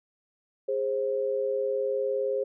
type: tone pair together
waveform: sine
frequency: 411 / 530.5 Hz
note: G#4 / C5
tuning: -18 / +24 cents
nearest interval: major third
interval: 442 cents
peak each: -29 / -27 dBFS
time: 0.68-2.44 s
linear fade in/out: 10 ms
effects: none